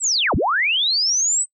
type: linear two-way sweep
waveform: sine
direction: down then up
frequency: 8190 to 30.06 to 8190 Hz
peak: -16 dBFS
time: 0-1.46 s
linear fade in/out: 50 ms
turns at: 0.35 s
effects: noise-tail reverb RT60 0.1 s tail -25 dB re dry